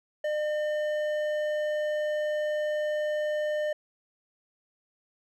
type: tone with hard clipping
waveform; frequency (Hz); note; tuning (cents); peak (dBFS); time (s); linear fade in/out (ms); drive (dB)
sine; 604; D5; +48; -28; 0.24-3.73; 5; 8
effects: none